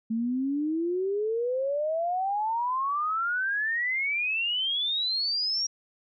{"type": "exponential sweep", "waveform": "sine", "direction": "up", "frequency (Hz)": [220, 5690], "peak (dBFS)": -25, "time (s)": [0.1, 5.67], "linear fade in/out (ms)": 10, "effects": []}